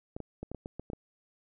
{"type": "clicks", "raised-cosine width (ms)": 2, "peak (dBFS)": -25, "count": 9, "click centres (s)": [0.165, 0.203, 0.43, 0.516, 0.547, 0.659, 0.796, 0.901, 0.933], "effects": []}